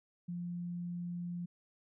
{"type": "tone", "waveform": "sine", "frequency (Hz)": 174.61, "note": "F3", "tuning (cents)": 0, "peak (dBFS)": -37, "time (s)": [0.28, 1.46], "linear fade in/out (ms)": 10, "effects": []}